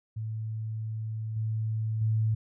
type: tone with level steps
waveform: sine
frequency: 110 Hz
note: A2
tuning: in tune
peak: -31 / -27 / -23 dBFS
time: 0.16-2.35 s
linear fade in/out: 10 ms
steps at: 1.36 / 2.01 s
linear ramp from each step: 5 ms
effects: none

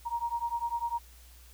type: beating tone pair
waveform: sine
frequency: 935 / 945 Hz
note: A#5 / A#5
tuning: +5 / +23 cents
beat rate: 10 Hz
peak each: -33 / -33 dBFS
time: 0.05-0.99 s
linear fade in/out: 20 ms
effects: added 60 Hz sine -52 dBFS peak until 1.53 s + white hiss -58 dBFS RMS until 1.53 s

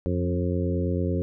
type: harmonic tone with a mistuned harmonic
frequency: 89 Hz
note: F2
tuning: 33 cents sharp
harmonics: 1 / 2 / 3 / 4 / 5 / 6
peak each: -26 / -29 / -31 / -32 / -33 / -34 dBFS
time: 0.06-1.22 s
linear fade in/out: 0 ms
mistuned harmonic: 2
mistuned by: -21 cents
effects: none

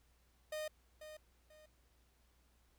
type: tone with echo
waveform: 45% pulse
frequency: 615 Hz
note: D#5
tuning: 20 cents flat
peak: -40 dBFS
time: 0.52-0.68 s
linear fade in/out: 5 ms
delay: 490 ms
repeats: 2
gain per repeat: -10 dB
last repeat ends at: 1.66 s
effects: added 60 Hz sine -70 dBFS peak until 2.78 s + pink hiss -75 dBFS RMS until 2.78 s

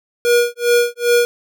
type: tone with tremolo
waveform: square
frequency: 479.2 Hz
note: A#4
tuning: 48 cents sharp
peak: -10 dBFS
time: 0.25-1.25 s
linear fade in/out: 0 ms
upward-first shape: sine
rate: 2.5 Hz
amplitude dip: 100%
effects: none

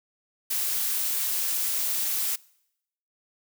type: noise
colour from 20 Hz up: blue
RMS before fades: -27 dBFS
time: 0.5-2.36 s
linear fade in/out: 10 ms
effects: noise-tail reverb RT60 0.8 s tail -24 dB re dry

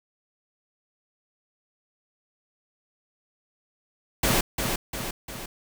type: noise with echo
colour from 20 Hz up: pink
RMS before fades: -22 dBFS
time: 4.23-4.41 s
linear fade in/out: 5 ms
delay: 350 ms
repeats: 3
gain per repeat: -5 dB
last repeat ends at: 5.46 s
effects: none

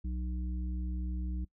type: harmonic tone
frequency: 61.74 Hz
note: B1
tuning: in tune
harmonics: 1 / 3 / 5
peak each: -33 / -42 / -47 dBFS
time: 0.04-1.45 s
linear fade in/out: 10 ms
effects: noise-tail reverb RT60 0.1 s tail -21 dB re dry

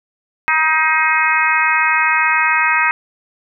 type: harmonic tone with a mistuned harmonic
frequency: 315.7 Hz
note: D#4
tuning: 25 cents sharp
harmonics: 3 / 4 / 5 / 6 / 7 / 8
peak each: -19 / -19 / -19 / -19 / -19 / -19 dBFS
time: 0.48-2.91 s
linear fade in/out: 0 ms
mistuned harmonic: 7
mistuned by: -43 cents
effects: none

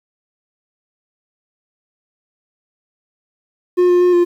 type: tone with pitch steps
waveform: triangle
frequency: 358.4 / 355.1 / 357.9 / 349.8 Hz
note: F4 / F4 / F4 / F4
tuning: +45 / +29 / +42 / +3 cents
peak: -7 dBFS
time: 3.77-4.25 s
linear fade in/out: 20 ms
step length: 120 ms
effects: 8-bit

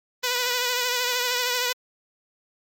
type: tone with vibrato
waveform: 5% pulse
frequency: 493.9 Hz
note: B4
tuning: in tune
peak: -11 dBFS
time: 0.23-1.73 s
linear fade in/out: 10 ms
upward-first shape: triangle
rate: 13 Hz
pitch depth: 45 cents each way
effects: MP3 64 kbps

